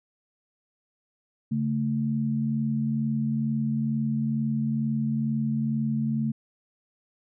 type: tone pair together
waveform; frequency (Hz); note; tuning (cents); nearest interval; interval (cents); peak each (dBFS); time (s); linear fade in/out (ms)
sine; 140 / 222.2; C#3 / A3; +18 / +17; minor sixth; 799; -28 / -25; 1.51-6.32; 10
effects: none